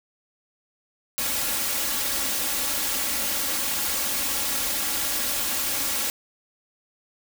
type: noise with comb filter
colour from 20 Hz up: white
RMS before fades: -26 dBFS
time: 1.18-6.1 s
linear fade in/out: 0 ms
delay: 3.6 ms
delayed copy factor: +0.65
effects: none